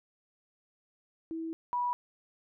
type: tone pair in turn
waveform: sine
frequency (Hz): 325.7 / 976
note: E4 / B5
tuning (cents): -21 / -21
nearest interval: octave + perfect fifth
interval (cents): 1900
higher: second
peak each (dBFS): -34 / -28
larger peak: second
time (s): 1.31-1.53 / 1.73-1.93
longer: first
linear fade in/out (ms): 0
effects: none